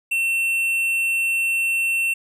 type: tone with tanh clipping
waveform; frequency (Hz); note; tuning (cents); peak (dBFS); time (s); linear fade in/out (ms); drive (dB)
triangle; 2700; E7; +41; -20; 0.11-2.14; 10; 13
effects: none